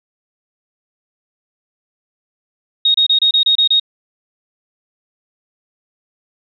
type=tone bursts; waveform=sine; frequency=3741 Hz; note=A#7; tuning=5 cents sharp; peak=-9 dBFS; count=8; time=2.85-3.798 s; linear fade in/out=5 ms; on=94 ms; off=28 ms; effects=none